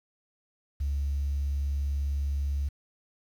sine tone, 70.4 Hz, C#2, 27 cents sharp, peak -25 dBFS, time 0.8-2.69 s, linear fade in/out 10 ms, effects tanh soft clip ceiling -22 dBFS + 9-bit

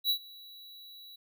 square tone with ADSR envelope, 3923 Hz, B7, 12 cents flat, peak -24 dBFS, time 0.04-1.16 s, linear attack 57 ms, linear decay 84 ms, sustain -24 dB, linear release 8 ms, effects none

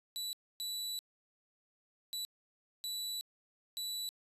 sawtooth tone bursts at uneven times, 3951 Hz, B7, in tune, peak -34 dBFS, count 5, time 0.16-0.33 / 0.6-0.99 / 2.13-2.25 / 2.84-3.21 / 3.77-4.09 s, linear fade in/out 0 ms, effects resampled to 32000 Hz

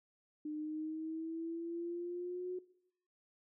sine exponential sweep, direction up, 301.3 to 366.6 Hz, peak -38 dBFS, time 0.45-2.59 s, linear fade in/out 5 ms, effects noise-tail reverb RT60 0.7 s tail -19 dB re dry

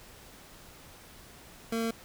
25% pulse tone, 227.6 Hz, A#3, 41 cents flat, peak -25 dBFS, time 1.72-1.91 s, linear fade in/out 5 ms, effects pink hiss -52 dBFS RMS until 2.04 s

